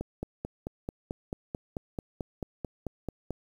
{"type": "click train", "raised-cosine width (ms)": 2, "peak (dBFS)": -20, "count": 16, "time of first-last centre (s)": [0.01, 3.307], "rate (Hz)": 4.55, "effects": ["9-bit"]}